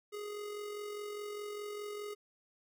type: tone with amplitude modulation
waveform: square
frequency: 415.3 Hz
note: G#4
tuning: in tune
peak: -39 dBFS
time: 0.12-2.15 s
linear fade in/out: 20 ms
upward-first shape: sine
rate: 44.9 Hz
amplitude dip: 40%
effects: none